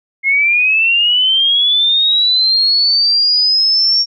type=linear sweep; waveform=sine; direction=up; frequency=2138 to 5540 Hz; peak=-9 dBFS; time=0.23-4.06 s; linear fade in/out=50 ms; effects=none